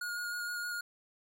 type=tone with vibrato; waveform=square; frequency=1435 Hz; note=F6; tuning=47 cents sharp; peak=-36 dBFS; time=0.01-0.81 s; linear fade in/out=5 ms; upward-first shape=square; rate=6.4 Hz; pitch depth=10 cents each way; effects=none